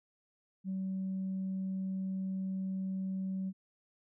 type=tone; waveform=sine; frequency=190 Hz; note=F#3; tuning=46 cents sharp; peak=-32 dBFS; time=0.64-3.53 s; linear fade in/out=50 ms; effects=tanh soft clip ceiling -30 dBFS